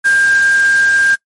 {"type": "tone in noise", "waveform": "sine", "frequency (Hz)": 1600, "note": "G6", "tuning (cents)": 35, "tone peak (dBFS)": -8, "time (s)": [0.04, 1.16], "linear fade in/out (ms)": 20, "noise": "white", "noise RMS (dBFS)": -25, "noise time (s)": [0.04, 1.16], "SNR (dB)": 14, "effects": ["noise-tail reverb RT60 0.1 s tail -22 dB re dry", "MP3 48 kbps"]}